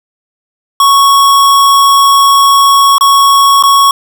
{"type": "tone with dropouts", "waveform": "square", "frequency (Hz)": 1108.7, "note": "C#6", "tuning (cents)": 0, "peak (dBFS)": -4, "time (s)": [0.8, 3.91], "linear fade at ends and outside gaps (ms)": 2, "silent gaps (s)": [[2.982, 3.009], [3.626, 3.636]], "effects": []}